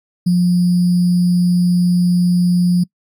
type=tone with sample-and-hold; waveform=sine; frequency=177.3 Hz; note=F3; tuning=26 cents sharp; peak=-10 dBFS; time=0.26-2.84 s; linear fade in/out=10 ms; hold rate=4900 Hz; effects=noise-tail reverb RT60 0.1 s tail -24 dB re dry + resampled to 32000 Hz